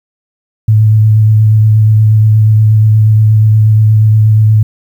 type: tone with vibrato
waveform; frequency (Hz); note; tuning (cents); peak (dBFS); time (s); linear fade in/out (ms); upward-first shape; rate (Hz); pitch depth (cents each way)
sine; 108.3; A2; -27; -3; 0.68-4.63; 5; sine; 8.4; 17
effects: 7-bit